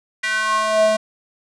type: tone with high-pass filter sweep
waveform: square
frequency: 216.7 Hz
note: A3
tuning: 26 cents flat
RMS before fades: -18 dBFS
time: 0.23-0.97 s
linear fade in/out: 10 ms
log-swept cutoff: 1900 to 490 Hz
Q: 4.4
effects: resampled to 22050 Hz